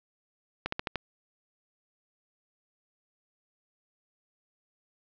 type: slowing click train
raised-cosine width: 0.3 ms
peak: -14 dBFS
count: 5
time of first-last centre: 0.66-0.957 s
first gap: 64 ms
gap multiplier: 1.1
effects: low-pass 5000 Hz 12 dB/octave